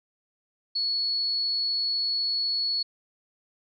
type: tone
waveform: sine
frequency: 4388 Hz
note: C#8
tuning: 18 cents flat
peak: -24 dBFS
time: 0.75-2.83 s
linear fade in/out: 10 ms
effects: none